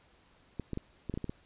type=clicks; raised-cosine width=3 ms; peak=-22 dBFS; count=8; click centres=0.597 / 0.733 / 0.774 / 1.097 / 1.14 / 1.175 / 1.243 / 1.295 s; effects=pink hiss -64 dBFS RMS until 1.45 s + resampled to 8000 Hz